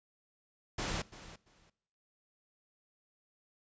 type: noise with echo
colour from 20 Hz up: pink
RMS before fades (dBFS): -36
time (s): 0.78-1.02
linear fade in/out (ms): 5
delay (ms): 340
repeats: 2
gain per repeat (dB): -15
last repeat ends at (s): 1.7
effects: noise-tail reverb RT60 0.9 s tail -22 dB re dry + resampled to 16000 Hz